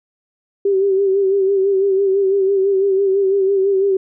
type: tone with vibrato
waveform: sine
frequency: 390 Hz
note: G4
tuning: 9 cents flat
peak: -12 dBFS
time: 0.65-3.97 s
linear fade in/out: 5 ms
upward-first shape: sine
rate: 6 Hz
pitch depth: 50 cents each way
effects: none